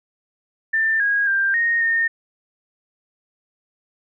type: tone with pitch steps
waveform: sine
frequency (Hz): 1785 / 1642 / 1585 / 1859 / 1832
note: A6 / G#6 / G6 / A#6 / A#6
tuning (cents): +24 / -20 / +19 / -5 / -31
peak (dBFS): -16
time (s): 0.73-2.08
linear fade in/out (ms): 10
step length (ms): 270
effects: none